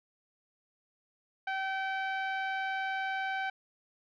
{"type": "tone with low-pass filter", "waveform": "10% pulse", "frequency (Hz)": 770, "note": "G5", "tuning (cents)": -31, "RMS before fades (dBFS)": -34, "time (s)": [1.47, 3.5], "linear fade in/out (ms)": 5, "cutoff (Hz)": 1600, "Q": 0.99, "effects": []}